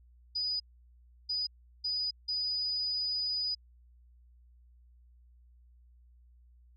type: tone bursts at uneven times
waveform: sine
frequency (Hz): 4957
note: D#8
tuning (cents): -7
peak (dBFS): -30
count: 4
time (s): 0.35-0.6 / 1.29-1.47 / 1.84-2.11 / 2.28-3.55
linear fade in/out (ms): 10
effects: added 60 Hz sine -57 dBFS peak until 6.76 s